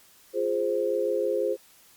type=chord; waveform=sine; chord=F minor; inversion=none; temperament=equal; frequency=349.2 / 415.3 / 523.3 Hz; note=F4 / Ab4 / C5; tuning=0 / 0 / 0 cents; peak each=-30 / -27 / -26 dBFS; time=0.33-1.57 s; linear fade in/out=50 ms; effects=white hiss -56 dBFS RMS until 1.96 s + MP3 96 kbps